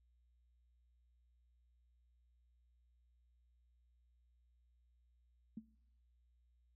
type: tone with exponential decay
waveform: sine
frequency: 220.3 Hz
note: A3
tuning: 2 cents sharp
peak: -40 dBFS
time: 5.57-5.65 s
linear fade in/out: 5 ms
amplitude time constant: 16 ms
effects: noise-tail reverb RT60 0.8 s tail -22 dB re dry + added 60 Hz sine -70 dBFS peak until 6.75 s